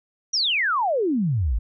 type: exponential sweep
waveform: sine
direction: down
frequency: 5920 to 48.08 Hz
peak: -19 dBFS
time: 0.33-1.59 s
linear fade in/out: 10 ms
effects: none